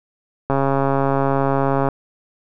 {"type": "click train", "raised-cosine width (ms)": 1, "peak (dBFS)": -5, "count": 191, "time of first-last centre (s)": [0.5, 1.887], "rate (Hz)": 137, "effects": []}